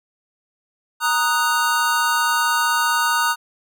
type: chord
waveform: square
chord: D# minor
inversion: second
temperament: equal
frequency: 932.3 / 1244.5 / 1480 Hz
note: A#5 / D#6 / F#6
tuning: 0 / 0 / 0 cents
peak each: -22 dBFS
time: 1-3.36 s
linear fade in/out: 50 ms
effects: none